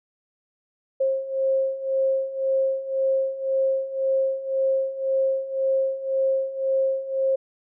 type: beating tone pair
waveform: sine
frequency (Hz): 533 / 534.9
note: C5 / C5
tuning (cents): +32 / +38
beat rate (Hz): 1.9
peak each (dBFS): -26 / -22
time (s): 1-7.36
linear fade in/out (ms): 10
effects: none